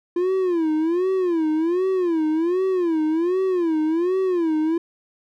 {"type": "tone with vibrato", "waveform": "triangle", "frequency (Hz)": 342.9, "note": "F4", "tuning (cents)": -32, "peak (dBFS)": -16, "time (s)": [0.16, 4.78], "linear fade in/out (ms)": 5, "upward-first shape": "sine", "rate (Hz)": 1.3, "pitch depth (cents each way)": 180, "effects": []}